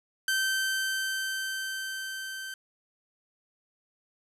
sawtooth tone with level ramp, 1550 Hz, G6, 20 cents flat, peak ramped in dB -21 to -33 dBFS, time 0.28-2.54 s, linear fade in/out 2 ms, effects resampled to 32000 Hz + 10-bit

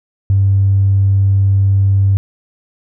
triangle tone with tanh clipping, 98 Hz, G2, in tune, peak -8 dBFS, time 0.3-2.17 s, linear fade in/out 0 ms, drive 4 dB, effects none

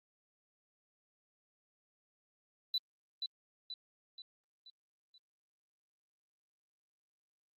sine tone with echo, 3978 Hz, B7, 12 cents sharp, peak -29 dBFS, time 2.74-2.78 s, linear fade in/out 2 ms, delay 480 ms, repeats 5, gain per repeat -6 dB, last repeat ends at 5.18 s, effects tanh soft clip ceiling -27 dBFS + Opus 32 kbps

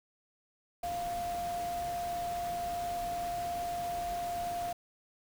sine tone in noise, 698 Hz, F5, 1 cent flat, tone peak -33 dBFS, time 0.83-4.73 s, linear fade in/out 5 ms, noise pink, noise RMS -45 dBFS, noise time 0.83-4.73 s, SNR +9 dB, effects none

